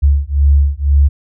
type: beating tone pair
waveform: sine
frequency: 69.9 / 71.9 Hz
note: C#2 / D2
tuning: +15 / -36 cents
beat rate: 2 Hz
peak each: -11 dBFS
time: 0.02-1.09 s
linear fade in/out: 20 ms
effects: none